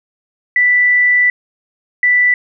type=tone pair in turn; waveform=sine; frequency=1975.5 / 1975.5 Hz; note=B6 / B6; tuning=0 / 0 cents; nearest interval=unison; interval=0 cents; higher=neither; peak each=-8 dBFS; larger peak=neither; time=0.56-1.3 / 2.03-2.34 s; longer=first; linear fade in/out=2 ms; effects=none